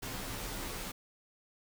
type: noise with comb filter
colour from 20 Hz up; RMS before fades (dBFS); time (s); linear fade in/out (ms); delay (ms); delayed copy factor
pink; -40; 0.02-0.92; 10; 13; -0.9
effects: none